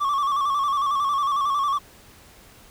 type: tone with vibrato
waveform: triangle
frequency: 1131 Hz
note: C#6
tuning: 34 cents sharp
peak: -18 dBFS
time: 0-1.79 s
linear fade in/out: 20 ms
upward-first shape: square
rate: 11 Hz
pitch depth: 55 cents each way
effects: pink hiss -50 dBFS RMS until 2.7 s